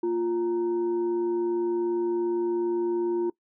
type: tone with frequency modulation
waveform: sine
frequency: 349.2 Hz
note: F4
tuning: in tune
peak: -23 dBFS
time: 0.03-3.3 s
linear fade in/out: 5 ms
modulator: 581 Hz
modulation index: 0.34
effects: noise-tail reverb RT60 0.1 s tail -22 dB re dry